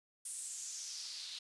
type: noise with band-pass filter sweep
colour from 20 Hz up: white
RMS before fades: -45 dBFS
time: 0.25-1.39 s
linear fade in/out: 5 ms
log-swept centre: 9400 to 3800 Hz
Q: 3.7
effects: resampled to 24000 Hz